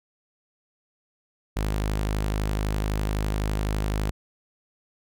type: tone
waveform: sawtooth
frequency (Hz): 51.91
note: G#1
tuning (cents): 0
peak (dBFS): -20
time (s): 1.56-4.11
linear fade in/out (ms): 10
effects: none